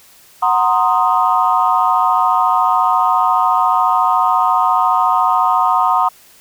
sine chord, C half-diminished seventh, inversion second, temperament equal, 740 / 932.3 / 1046.5 / 1244.5 Hz, Gb5 / Bb5 / C6 / Eb6, 0 / 0 / 0 / 0 cents, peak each -16 dBFS, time 0.42-6.09 s, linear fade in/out 10 ms, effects tanh soft clip ceiling 0 dBFS + white hiss -46 dBFS RMS until 6.4 s

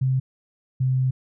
sine tone pair in turn, 131 / 129.79 Hz, C3 / C3, +2 / -14 cents, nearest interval unison, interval 16 cents, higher first, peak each -18 / -18 dBFS, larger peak neither, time 0.01-0.2 / 0.8-1.11 s, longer second, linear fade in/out 10 ms, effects none

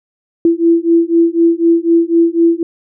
sine beating tone pair, 333.1 / 337.1 Hz, E4 / E4, +18 / +39 cents, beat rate 4 Hz, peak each -11 dBFS, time 0.45-2.63 s, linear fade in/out 2 ms, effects none

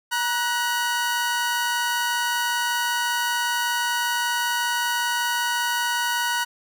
sawtooth tone pair together, 951.6 / 1480 Hz, A#5 / F#6, +35 / 0 cents, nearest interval minor sixth, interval 765 cents, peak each -21 dBFS, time 0.11-6.45 s, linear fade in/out 20 ms, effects none

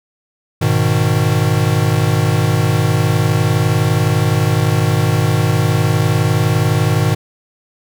square chord, G# minor, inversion none, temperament equal, 103.83 / 123.47 / 155.56 Hz, G#2 / B2 / D#3, 0 / 0 / 0 cents, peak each -17 dBFS, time 0.61-7.15 s, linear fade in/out 10 ms, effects none

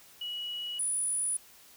sine tone pair in turn, 2920 / 9856 Hz, F#7 / D#9, -24 / -17 cents, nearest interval octave + major sixth, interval 2107 cents, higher second, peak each -34 / -28 dBFS, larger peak second, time 0.21-0.79 / 0.79-1.37 s, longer neither, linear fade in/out 5 ms, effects white hiss -56 dBFS RMS until 1.76 s

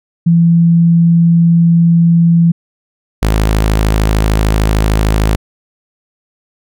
sine / sawtooth tone pair in turn, 168.5 / 53.3 Hz, E3 / G#1, +38 / +46 cents, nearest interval octave + minor sixth, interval 1992 cents, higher first, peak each -5 dBFS, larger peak neither, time 0.26-2.52 / 3.22-5.36 s, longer first, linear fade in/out 10 ms, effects none

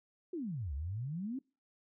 sine exponential two-way sweep, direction down then up, 380.2 to 65.6 to 279.7 Hz, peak -36 dBFS, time 0.33-1.39 s, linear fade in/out 5 ms, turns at 0.74 s, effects noise-tail reverb RT60 0.3 s tail -23 dB re dry

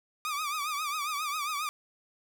sawtooth tone with vibrato, 1199 Hz, D6, 36 cents sharp, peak -27 dBFS, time 0.25-1.69 s, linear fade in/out 0 ms, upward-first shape triangle, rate 7.4 Hz, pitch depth 120 cents each way, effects none

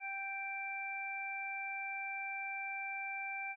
harmonic tone, 784 Hz, G5, in tune, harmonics 1 / 2 / 3, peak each -44 / -48 / -40 dBFS, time 0-3.56 s, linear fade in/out 50 ms, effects none

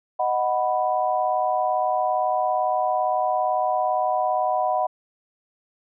sine chord, B major, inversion first, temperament equal, 622.3 / 740 / 987.8 Hz, D#5 / F#5 / B5, 0 / 0 / 0 cents, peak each -25 / -22 / -26 dBFS, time 0.19-4.87 s, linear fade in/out 10 ms, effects none

